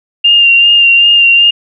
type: tone with vibrato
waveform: sine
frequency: 2794 Hz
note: F7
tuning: in tune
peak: -3 dBFS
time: 0.24-1.51 s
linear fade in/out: 10 ms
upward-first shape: sine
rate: 2.6 Hz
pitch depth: 24 cents each way
effects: none